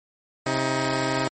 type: tone pair together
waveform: 10% pulse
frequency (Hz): 132.8 / 315.9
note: C3 / D#4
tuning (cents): +26 / +26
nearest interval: octave + minor third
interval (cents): 1500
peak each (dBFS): -17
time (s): 0.46-1.28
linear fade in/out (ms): 5
effects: MP3 32 kbps